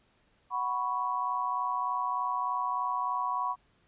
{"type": "chord", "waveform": "sine", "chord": "F# suspended fourth", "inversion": "none", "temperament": "just", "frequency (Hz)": [740, 986.7, 1110], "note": ["F#5", "B5", "C#6"], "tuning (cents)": [0, -2, 2], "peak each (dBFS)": [-37, -31, -32], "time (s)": [0.5, 3.56], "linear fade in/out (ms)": 50, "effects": ["pink hiss -68 dBFS RMS until 3.87 s", "resampled to 8000 Hz"]}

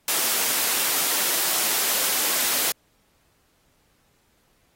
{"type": "high-pass noise", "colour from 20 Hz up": "white", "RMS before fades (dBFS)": -23, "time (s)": [0.08, 2.72], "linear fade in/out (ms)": 2, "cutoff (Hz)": 260, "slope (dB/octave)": 12, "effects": ["pink hiss -65 dBFS RMS until 4.75 s", "AAC 48 kbps"]}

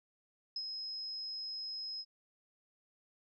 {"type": "tone with ADSR envelope", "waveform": "sine", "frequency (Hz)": 5120, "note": "D#8", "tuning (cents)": 49, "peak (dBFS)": -35, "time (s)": [0.56, 2.05], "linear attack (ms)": 3, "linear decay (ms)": 59, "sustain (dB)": -4, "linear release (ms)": 48, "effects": []}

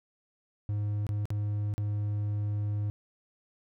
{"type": "tone with dropouts", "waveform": "triangle", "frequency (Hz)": 103.83, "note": "G#2", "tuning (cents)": 0, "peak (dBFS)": -26, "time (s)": [0.69, 2.9], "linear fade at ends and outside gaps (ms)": 0, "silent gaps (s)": [[1.067, 1.091], [1.255, 1.304], [1.739, 1.78]], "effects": []}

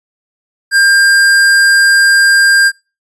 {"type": "tone", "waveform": "square", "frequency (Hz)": 1600, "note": "G6", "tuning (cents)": 35, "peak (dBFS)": -6, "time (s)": [0.71, 2.72], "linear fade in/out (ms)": 50, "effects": ["noise-tail reverb RT60 0.3 s tail -25 dB re dry", "resampled to 24000 Hz"]}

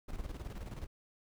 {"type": "noise with tremolo", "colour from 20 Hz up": "brown", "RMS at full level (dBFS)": -40, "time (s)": [0.08, 0.87], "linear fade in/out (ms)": 10, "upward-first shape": "square", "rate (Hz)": 19, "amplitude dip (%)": 60, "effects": []}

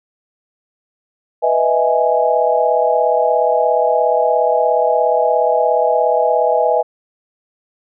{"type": "chord", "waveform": "sine", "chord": "E major seventh", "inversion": "second", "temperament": "equal", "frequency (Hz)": [493.9, 622.3, 659.3, 830.6], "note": ["B4", "D#5", "E5", "G#5"], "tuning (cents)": [0, 0, 0, 0], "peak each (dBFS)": -17, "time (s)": [1.42, 6.83], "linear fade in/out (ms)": 20, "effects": []}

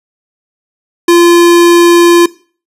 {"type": "tone", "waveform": "square", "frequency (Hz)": 344.5, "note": "F4", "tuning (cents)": -24, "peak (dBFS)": -3, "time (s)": [1.08, 2.26], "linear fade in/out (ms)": 5, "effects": ["noise-tail reverb RT60 0.4 s tail -20 dB re dry", "resampled to 32000 Hz"]}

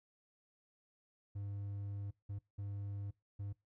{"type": "tone bursts at uneven times", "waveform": "triangle", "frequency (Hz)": 100.6, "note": "G2", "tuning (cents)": 45, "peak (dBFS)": -38, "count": 4, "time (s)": [[1.35, 2.11], [2.29, 2.39], [2.58, 3.11], [3.39, 3.53]], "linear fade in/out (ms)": 10, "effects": ["noise-tail reverb RT60 0.2 s tail -22 dB re dry"]}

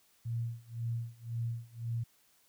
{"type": "tone with tremolo", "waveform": "sine", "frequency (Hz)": 116.54, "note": "A#2", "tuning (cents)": 0, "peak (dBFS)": -31, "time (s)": [0.25, 2.04], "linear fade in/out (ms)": 10, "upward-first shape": "sine", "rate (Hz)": 1.9, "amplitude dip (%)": 95, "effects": ["white hiss -68 dBFS RMS until 2.48 s"]}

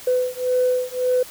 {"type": "beating tone pair", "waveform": "sine", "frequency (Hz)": [502, 503.8], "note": ["B4", "B4"], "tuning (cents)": [28, 34], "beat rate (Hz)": 1.8, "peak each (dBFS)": -20, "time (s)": [0.07, 1.23], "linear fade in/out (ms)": 5, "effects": ["tanh soft clip ceiling -11 dBFS", "white hiss -40 dBFS RMS until 1.3 s"]}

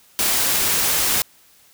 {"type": "noise", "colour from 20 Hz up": "white", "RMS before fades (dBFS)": -19, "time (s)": [0.19, 1.22], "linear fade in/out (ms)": 0, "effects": ["white hiss -53 dBFS RMS until 1.73 s"]}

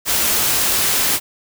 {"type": "noise", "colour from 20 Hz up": "white", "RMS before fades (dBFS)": -17, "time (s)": [0.05, 1.2], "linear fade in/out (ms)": 50, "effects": []}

